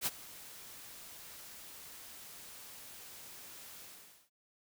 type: noise with ADSR envelope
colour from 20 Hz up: white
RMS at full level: -32 dBFS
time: 0.01-4.3 s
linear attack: 55 ms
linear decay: 32 ms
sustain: -19 dB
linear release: 490 ms
effects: none